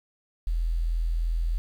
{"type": "tone", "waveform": "sine", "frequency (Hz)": 41.53, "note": "E1", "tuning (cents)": 14, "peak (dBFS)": -23, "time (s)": [0.47, 1.58], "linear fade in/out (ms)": 0, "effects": ["9-bit"]}